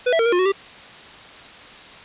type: tone with pitch steps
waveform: square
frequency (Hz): 496.3 / 657 / 457 / 470.4 / 355.7 / 371.8 / 392.5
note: B4 / E5 / A#4 / A#4 / F4 / F#4 / G4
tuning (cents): +8 / -6 / -34 / +16 / +32 / +8 / +2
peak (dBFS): -16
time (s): 0.06-0.522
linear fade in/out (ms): 10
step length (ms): 66
effects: white hiss -41 dBFS RMS until 2.04 s + resampled to 8000 Hz